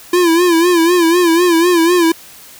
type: tone with vibrato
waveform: square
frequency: 342.8 Hz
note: F4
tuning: 32 cents flat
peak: -9 dBFS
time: 0.13-2.12 s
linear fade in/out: 5 ms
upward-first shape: sine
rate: 4 Hz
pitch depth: 90 cents each way
effects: white hiss -38 dBFS RMS until 2.59 s

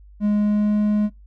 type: tone with pitch glide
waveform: triangle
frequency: 208 to 209.7 Hz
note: G#3 to G#3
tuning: +3 to +17 cents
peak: -14 dBFS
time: 0.2-1.1 s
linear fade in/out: 50 ms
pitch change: +14 cents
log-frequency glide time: 0.33-0.77 s
effects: noise-tail reverb RT60 0.2 s tail -25 dB re dry + added 50 Hz sine -43 dBFS peak until 1.26 s

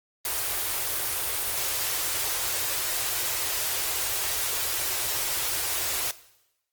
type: band-stop noise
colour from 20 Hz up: white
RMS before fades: -28 dBFS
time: 0.25-6.11 s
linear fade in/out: 2 ms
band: 130 to 320 Hz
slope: 48 dB/octave
effects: noise-tail reverb RT60 0.9 s tail -18 dB re dry + Opus 24 kbps

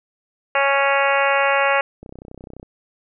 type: harmonic tone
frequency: 277.2 Hz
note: C#4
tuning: in tune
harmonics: 2 / 3 / 4 / 5 / 6 / 7 / 8 / 9 / 10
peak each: -20 / -22 / -23 / -24 / -25 / -25 / -26 / -27 / -27 dBFS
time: 0.55-1.81 s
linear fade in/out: 2 ms
type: click train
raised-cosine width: 2 ms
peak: -24 dBFS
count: 20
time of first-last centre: 2.03-2.629 s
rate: 31.7 Hz
effects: none

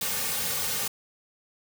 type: noise with comb filter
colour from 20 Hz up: white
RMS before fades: -29 dBFS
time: 0.01-0.88 s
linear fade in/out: 5 ms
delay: 3 ms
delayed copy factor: -1
effects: none

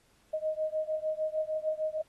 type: beating tone pair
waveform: sine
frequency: 621 / 627.6 Hz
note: D#5 / D#5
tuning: -3 / +15 cents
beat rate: 6.6 Hz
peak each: -32 / -33 dBFS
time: 0.33-2.02 s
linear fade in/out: 10 ms
effects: pink hiss -67 dBFS RMS until 2.08 s + AAC 32 kbps

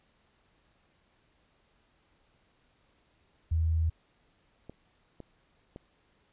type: tone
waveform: sine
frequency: 80.9 Hz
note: E2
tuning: 32 cents flat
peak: -24 dBFS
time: 3.51-3.9 s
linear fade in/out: 10 ms
type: clicks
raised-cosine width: 2 ms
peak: -30 dBFS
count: 3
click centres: 4.696 / 5.203 / 5.761 s
effects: pink hiss -69 dBFS RMS until 6.32 s + resampled to 8000 Hz

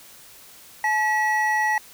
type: tone pair together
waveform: triangle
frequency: 860 / 1929.2 Hz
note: A5 / B6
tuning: -40 / -41 cents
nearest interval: octave + major second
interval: 1399 cents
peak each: -20 dBFS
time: 0.84-1.78 s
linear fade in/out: 2 ms
effects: white hiss -47 dBFS RMS until 1.93 s

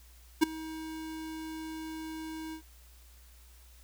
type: tone with ADSR envelope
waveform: square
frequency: 317.8 Hz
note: D#4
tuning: 37 cents sharp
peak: -18 dBFS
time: 0.41-2.62 s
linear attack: 21 ms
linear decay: 11 ms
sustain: -21 dB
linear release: 88 ms
effects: added 60 Hz sine -54 dBFS peak until 3.83 s + white hiss -61 dBFS RMS until 3.83 s

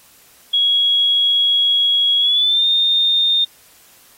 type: tone with pitch glide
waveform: sine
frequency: 3322 to 3644 Hz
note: G#7 to A#7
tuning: 0 to -40 cents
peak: -12 dBFS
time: 0.53-3.45 s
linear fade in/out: 10 ms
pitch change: +160 cents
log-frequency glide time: 2.19-2.66 s
effects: white hiss -49 dBFS RMS until 4.17 s + AAC 48 kbps

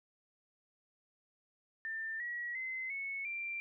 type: tone with pitch steps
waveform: sine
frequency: 1790 / 1918.5 / 2056 / 2204 / 2362 Hz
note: A6 / A#6 / C7 / C#7 / D7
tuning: +29 / +49 / -31 / -11 / +9 cents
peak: -37 dBFS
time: 1.85-3.6 s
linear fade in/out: 0 ms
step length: 350 ms
effects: none

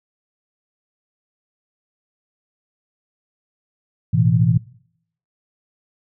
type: chord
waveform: sine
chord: A suspended second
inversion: none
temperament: just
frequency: 110 / 123.75 / 165 Hz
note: A2 / B2 / E3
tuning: 0 / +4 / +2 cents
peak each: -17 dBFS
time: 4.13-4.58 s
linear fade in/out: 10 ms
effects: noise-tail reverb RT60 0.7 s tail -22 dB re dry

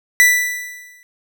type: tone with exponential decay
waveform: 45% pulse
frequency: 1975.5 Hz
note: B6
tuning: in tune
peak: -6 dBFS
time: 0.2-1.03 s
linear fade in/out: 0 ms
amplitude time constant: 180 ms
effects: none

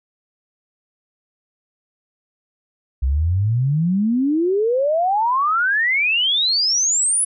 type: exponential sweep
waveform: sine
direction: up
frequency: 62.2 to 10350 Hz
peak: -15 dBFS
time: 3.02-7.25 s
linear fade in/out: 10 ms
effects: none

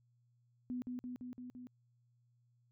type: tone with echo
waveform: sine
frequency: 248.5 Hz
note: B3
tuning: 11 cents sharp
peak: -37 dBFS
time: 0.7-0.82 s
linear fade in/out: 0 ms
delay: 170 ms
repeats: 5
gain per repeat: -2 dB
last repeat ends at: 1.67 s
effects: added 120 Hz sine -70 dBFS peak until 2.71 s

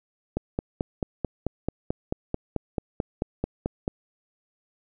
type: click train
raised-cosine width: 2 ms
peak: -12 dBFS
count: 17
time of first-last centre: 0.37-3.879 s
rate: 4.56 Hz
effects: none

